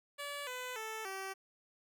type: tone with pitch steps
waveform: 10% pulse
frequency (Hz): 574 / 502.6 / 440.1 / 385.3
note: D5 / B4 / A4 / G4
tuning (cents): -40 / +30 / 0 / -30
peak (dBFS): -32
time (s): 0.18-1.34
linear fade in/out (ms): 20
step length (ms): 290
effects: none